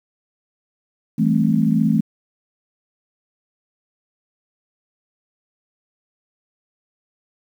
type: chord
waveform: sine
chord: A minor seventh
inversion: second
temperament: just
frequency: 165 / 198 / 220 / 264 Hz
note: E3 / G3 / A3 / C4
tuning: +2 / +18 / 0 / +16 cents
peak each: -19 / -23 / -17 / -22 dBFS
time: 1.18-2.01 s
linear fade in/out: 10 ms
effects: 8-bit